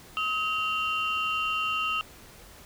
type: tone cluster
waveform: sine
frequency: 1269 / 2769 / 3067 Hz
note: D#6 / F7 / G7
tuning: +34 / -15 / -38 cents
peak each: -28 / -28 / -35 dBFS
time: 0.17-2.01 s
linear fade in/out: 0 ms
effects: tanh soft clip ceiling -19 dBFS + pink hiss -50 dBFS RMS until 2.65 s